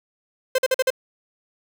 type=tone bursts; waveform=45% pulse; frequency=519 Hz; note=C5; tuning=14 cents flat; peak=-16 dBFS; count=5; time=0.55-0.904 s; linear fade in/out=5 ms; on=34 ms; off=46 ms; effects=none